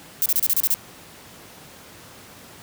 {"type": "noise bursts", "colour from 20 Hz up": "violet", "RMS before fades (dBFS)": -19, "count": 8, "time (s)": [0.22, 0.741], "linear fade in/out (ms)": 0, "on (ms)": 38, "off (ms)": 31, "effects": ["pink hiss -44 dBFS RMS until 2.62 s", "high-pass 100 Hz 12 dB/octave"]}